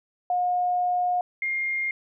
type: tone pair in turn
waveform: sine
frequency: 718 / 2122 Hz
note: F5 / C7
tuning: +48 / +24 cents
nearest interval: octave + perfect fifth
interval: 1876 cents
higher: second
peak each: -21 / -24 dBFS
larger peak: first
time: 0.3-1.21 / 1.42-1.91 s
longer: first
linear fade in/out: 2 ms
effects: none